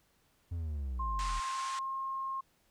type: linear sweep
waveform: triangle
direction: down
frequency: 87.8 to 36.9 Hz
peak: -32 dBFS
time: 0.51-1.4 s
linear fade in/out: 10 ms
type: tone with pitch glide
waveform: sine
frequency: 1058 to 1070.3 Hz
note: C6 to C6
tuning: +19 to +39 cents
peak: -34 dBFS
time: 0.99-2.41 s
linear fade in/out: 10 ms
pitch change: +20 cents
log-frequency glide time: 1.4-1.95 s
type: band-pass noise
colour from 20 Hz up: pink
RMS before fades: -44 dBFS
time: 1.19-1.79 s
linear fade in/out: 0 ms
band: 840 to 8900 Hz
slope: 48 dB/octave
effects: pink hiss -71 dBFS RMS until 2.7 s